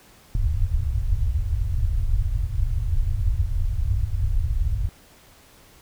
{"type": "low-pass noise", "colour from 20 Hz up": "pink", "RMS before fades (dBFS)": -22, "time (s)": [0.35, 4.89], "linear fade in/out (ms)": 2, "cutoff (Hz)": 110, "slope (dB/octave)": 48, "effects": ["pink hiss -52 dBFS RMS until 5.81 s"]}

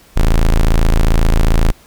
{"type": "tone", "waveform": "40% pulse", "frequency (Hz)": 27.5, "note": "A0", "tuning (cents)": 0, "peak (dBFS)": -7, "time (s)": [0.16, 1.72], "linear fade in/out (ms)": 10, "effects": ["pink hiss -46 dBFS RMS until 1.86 s"]}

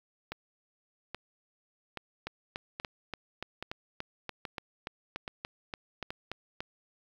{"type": "two click trains", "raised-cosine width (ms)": 0.3, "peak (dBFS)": [-21, -20], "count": [8, 16], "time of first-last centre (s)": [[0.32, 6.105], [2.27, 6.605]], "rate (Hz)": [1.21, 3.46], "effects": ["8-bit"]}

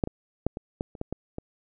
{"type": "clicks", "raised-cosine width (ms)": 2, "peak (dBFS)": [-10, -18, -10, -20, -15, -29, -17, -17, -20], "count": 9, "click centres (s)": [0.038, 0.074, 0.466, 0.571, 0.809, 0.952, 1.014, 1.126, 1.384], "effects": []}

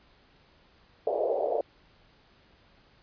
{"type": "band-pass noise", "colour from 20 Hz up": "pink", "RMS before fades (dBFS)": -28, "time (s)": [1.07, 1.61], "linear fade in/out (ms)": 2, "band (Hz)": [430, 680], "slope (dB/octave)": 48, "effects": ["pink hiss -61 dBFS RMS until 3.02 s", "resampled to 11025 Hz"]}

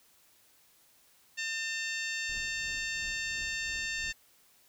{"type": "harmonic tone", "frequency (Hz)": 900, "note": "A5", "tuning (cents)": 39, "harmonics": [2, 3, 4, 5, 6, 7, 8], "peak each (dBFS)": [-36, -37, -43, -44, -47, -47, -45], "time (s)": [1.37, 4.13], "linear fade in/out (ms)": 20}
{"type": "noise with tremolo", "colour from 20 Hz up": "brown", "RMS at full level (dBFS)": -48, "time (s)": [2.29, 4.12], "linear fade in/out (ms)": 5, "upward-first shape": "triangle", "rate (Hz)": 2.9, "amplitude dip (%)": 70}
{"effects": ["white hiss -64 dBFS RMS until 4.68 s"]}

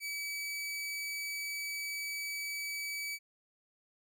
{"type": "tone", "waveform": "sawtooth", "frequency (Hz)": 2289, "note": "D7", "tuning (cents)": -45, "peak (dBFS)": -33, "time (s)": [0, 3.19], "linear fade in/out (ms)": 50, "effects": []}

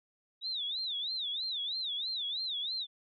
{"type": "tone with vibrato", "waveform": "sine", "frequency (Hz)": 3729, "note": "A#7", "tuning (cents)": 0, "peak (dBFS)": -33, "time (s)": [0.41, 2.87], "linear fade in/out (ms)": 50, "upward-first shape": "sine", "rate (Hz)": 3.1, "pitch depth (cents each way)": 200, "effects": []}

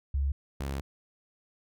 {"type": "tone pair in turn", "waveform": ["sine", "sawtooth"], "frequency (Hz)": [69.3, 68.62], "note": ["C#2", "C#2"], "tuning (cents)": [0, -17], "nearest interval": "unison", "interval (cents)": 17, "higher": "first", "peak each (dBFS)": [-25, -28], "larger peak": "first", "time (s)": [[0.14, 0.32], [0.6, 0.81]], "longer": "second", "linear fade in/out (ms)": 5, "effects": []}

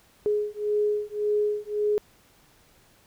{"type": "beating tone pair", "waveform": "sine", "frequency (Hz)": [417.5, 419.3], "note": ["G#4", "G#4"], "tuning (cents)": [9, 17], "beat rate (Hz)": 1.8, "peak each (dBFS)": -26, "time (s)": [0.26, 1.98], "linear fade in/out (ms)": 0, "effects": ["pink hiss -59 dBFS RMS until 3.06 s"]}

